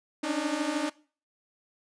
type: tone cluster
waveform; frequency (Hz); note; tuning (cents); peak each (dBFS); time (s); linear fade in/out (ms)
sawtooth; 278.7 / 291.9 / 304.8; C#4 / D4 / D#4; +9 / -10 / -36; -30 / -30 / -26; 0.23-0.9; 10
effects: noise-tail reverb RT60 0.4 s tail -20 dB re dry + resampled to 22050 Hz